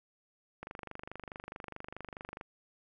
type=click train; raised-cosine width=0.5 ms; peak=-27 dBFS; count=45; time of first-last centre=0.63-2.411 s; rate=24.7 Hz; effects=none